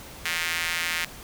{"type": "tone with high-pass filter", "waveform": "square", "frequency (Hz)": 83.6, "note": "E2", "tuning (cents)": 25, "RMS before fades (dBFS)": -28, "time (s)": [0.25, 1.05], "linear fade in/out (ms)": 5, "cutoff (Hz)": 2000, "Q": 2, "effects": ["pink hiss -43 dBFS RMS until 1.23 s"]}